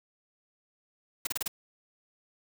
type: noise bursts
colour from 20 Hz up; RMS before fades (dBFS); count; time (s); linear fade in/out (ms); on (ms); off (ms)
white; -31; 5; 1.25-1.479; 5; 21; 31
effects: none